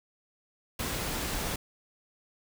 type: noise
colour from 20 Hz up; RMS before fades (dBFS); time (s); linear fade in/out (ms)
pink; -33; 0.79-1.56; 5
type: clicks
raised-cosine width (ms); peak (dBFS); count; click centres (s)
1; -26; 2; 1.026 / 1.031
effects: none